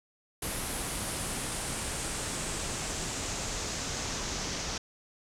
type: noise with low-pass filter sweep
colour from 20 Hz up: pink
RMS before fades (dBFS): -35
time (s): 0.42-4.78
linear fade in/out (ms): 5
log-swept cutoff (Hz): 11000 to 5900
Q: 2.7
effects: none